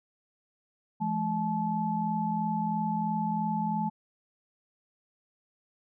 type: tone cluster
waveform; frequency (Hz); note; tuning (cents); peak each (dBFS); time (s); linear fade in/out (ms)
sine; 169.5 / 212.5 / 865; E3 / G#3 / A5; +49 / +40 / -30; -33 / -31 / -30; 1-3.9; 20
effects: none